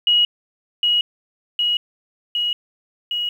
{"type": "tone with echo", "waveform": "sine", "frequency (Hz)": 2901, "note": "F#7", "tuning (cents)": -35, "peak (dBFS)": -12, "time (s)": [0.07, 0.25], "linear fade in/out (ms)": 2, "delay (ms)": 760, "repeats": 4, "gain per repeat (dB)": -2, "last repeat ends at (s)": 3.29, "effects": ["8-bit"]}